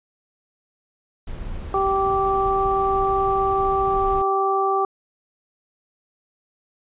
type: noise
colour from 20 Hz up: brown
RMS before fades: -32 dBFS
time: 1.27-4.22 s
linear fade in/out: 5 ms
type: harmonic tone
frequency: 388.9 Hz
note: G4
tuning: 14 cents flat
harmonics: 1 / 2 / 3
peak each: -22 / -22 / -22 dBFS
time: 1.74-4.85 s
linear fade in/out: 2 ms
effects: resampled to 8000 Hz